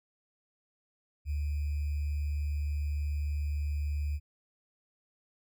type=tone with sample-and-hold; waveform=sine; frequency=73.42 Hz; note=D2; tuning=in tune; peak=-29 dBFS; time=1.25-4.2 s; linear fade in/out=50 ms; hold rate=2450 Hz; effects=none